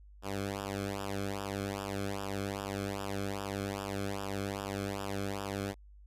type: tone with flanger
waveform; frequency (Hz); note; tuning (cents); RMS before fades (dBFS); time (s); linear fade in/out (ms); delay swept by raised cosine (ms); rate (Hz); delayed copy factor
sawtooth; 99; G2; +18; -37; 0.22-5.75; 50; 0.47 to 1.08; 2.5; -0.95
effects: added 50 Hz sine -52 dBFS peak until 6.06 s + resampled to 32000 Hz